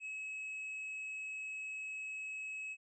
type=tone; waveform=triangle; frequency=2571 Hz; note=E7; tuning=44 cents flat; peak=-39 dBFS; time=0-2.77 s; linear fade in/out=50 ms; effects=resampled to 24000 Hz